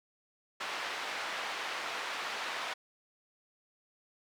pink band-pass noise, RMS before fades -38 dBFS, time 0.6-2.74 s, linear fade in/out 10 ms, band 820 to 3500 Hz, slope 12 dB/octave, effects none

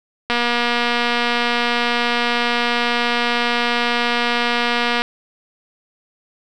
click train, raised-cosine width 0.3 ms, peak -3 dBFS, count 1129, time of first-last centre 0.3-5.02 s, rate 239 Hz, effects none

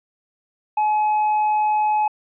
triangle tone with tanh clipping, 850 Hz, G#5, 40 cents sharp, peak -17 dBFS, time 0.77-2.08 s, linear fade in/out 5 ms, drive 8 dB, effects resampled to 8000 Hz

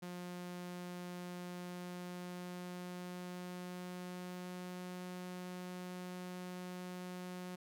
sawtooth tone with pitch glide, 178 to 180.9 Hz, F3 to F#3, +33 to -39 cents, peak -40 dBFS, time 0.02-7.56 s, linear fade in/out 10 ms, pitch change +28 cents, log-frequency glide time 1.38-4.96 s, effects none

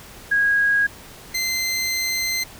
sine / 20% pulse tone pair in turn, 1644 / 2071 Hz, G#6 / C7, -18 / -18 cents, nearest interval major third, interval 400 cents, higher second, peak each -15 / -16 dBFS, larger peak first, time 0.31-0.87 / 1.34-2.44 s, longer second, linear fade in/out 10 ms, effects pink hiss -42 dBFS RMS until 2.59 s

